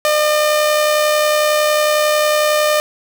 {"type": "tone with amplitude modulation", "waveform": "sawtooth", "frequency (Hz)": 604, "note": "D5", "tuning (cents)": 48, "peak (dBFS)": -7, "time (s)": [0.05, 2.8], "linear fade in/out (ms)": 0, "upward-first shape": "sine", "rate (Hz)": 71, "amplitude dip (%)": 30, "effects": []}